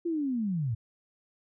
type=linear sweep; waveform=sine; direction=down; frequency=349.2 to 103.83 Hz; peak=-27 dBFS; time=0.05-0.75 s; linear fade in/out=10 ms; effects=none